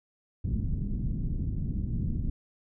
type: low-pass noise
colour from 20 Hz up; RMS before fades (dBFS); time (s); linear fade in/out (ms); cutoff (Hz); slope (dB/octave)
pink; -30; 0.44-2.3; 5; 230; 24
effects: none